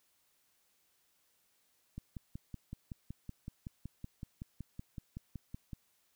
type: click train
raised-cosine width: 5 ms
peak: -30 dBFS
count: 21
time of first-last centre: 1.98-5.732 s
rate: 5.33 Hz
effects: white hiss -74 dBFS RMS until 6.15 s